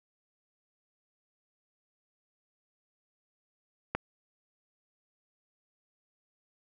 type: click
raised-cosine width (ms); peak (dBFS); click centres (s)
0.5; -14; 3.95
effects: none